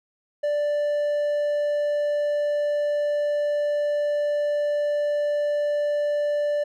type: tone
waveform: triangle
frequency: 587.3 Hz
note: D5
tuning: in tune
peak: -19 dBFS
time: 0.43-6.64 s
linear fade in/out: 10 ms
effects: none